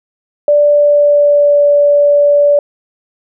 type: tone with pitch glide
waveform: sine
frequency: 586 to 578.9 Hz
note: D5 to D5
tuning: -4 to -25 cents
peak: -5 dBFS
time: 0.48-2.59 s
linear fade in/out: 2 ms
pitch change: -21 cents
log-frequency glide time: 0.6-1.61 s
effects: none